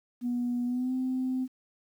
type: tone with pitch glide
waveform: sine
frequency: 243.4 to 257.6 Hz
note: B3 to C4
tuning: -25 to -27 cents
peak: -26 dBFS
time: 0.21-1.48 s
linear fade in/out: 50 ms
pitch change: +98 cents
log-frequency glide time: 0.65-0.93 s
effects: tanh soft clip ceiling -23 dBFS + 10-bit